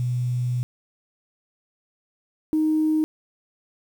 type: tone pair in turn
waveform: sine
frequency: 123.47 / 311.1 Hz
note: B2 / D#4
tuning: 0 / 0 cents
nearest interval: octave + major third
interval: 1600 cents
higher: second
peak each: -21 / -17 dBFS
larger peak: second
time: 0-0.63 / 2.53-3.04 s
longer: first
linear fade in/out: 0 ms
effects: tanh soft clip ceiling -13 dBFS + 8-bit